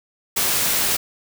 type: noise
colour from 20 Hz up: white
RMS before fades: -20 dBFS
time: 0.36-0.97 s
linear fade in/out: 10 ms
effects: none